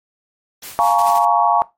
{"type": "noise with tremolo", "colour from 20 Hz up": "white", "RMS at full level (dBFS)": -32, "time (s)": [0.62, 1.25], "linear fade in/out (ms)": 5, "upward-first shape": "sine", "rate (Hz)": 4.8, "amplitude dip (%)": 70}
{"type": "chord", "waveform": "sine", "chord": "Bb minor seventh", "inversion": "second", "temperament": "just", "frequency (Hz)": [699.2, 839.1, 932.3, 1118.8], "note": ["F5", "Ab5", "Bb5", "Db6"], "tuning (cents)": [2, 18, 0, 16], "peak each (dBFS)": -17, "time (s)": [0.79, 1.62], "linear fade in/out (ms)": 0}
{"type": "noise bursts", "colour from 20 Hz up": "white", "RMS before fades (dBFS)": -31, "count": 3, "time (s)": [0.98, 1.191], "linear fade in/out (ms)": 10, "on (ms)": 47, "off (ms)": 35}
{"effects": ["noise-tail reverb RT60 0.2 s tail -18 dB re dry", "MP3 64 kbps"]}